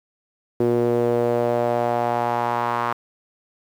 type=tone with band-pass filter sweep; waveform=sawtooth; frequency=119.4 Hz; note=A#2; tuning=42 cents sharp; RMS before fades=-21 dBFS; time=0.6-2.93 s; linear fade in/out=5 ms; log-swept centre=380 to 1100 Hz; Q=3; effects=8-bit